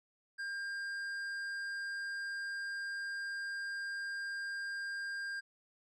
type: tone with tanh clipping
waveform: sine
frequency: 1601 Hz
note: G6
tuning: 36 cents sharp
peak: -39 dBFS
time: 0.38-5.41 s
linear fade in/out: 20 ms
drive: 9 dB
effects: none